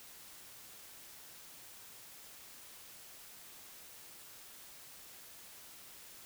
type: silence
effects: white hiss -54 dBFS RMS until 6.25 s